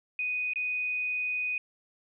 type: tone with dropouts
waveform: sine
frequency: 2489 Hz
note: D#7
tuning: in tune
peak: -28 dBFS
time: 0.19-1.58 s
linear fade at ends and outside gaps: 2 ms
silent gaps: 0.535-0.558 s
effects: none